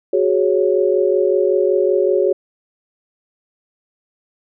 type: chord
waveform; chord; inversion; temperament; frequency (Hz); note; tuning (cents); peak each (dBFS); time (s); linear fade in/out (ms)
sine; F# suspended second; none; equal; 370 / 415.3 / 554.4; F#4 / G#4 / C#5; 0 / 0 / 0; -16 / -17 / -18; 0.13-2.33; 5
effects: none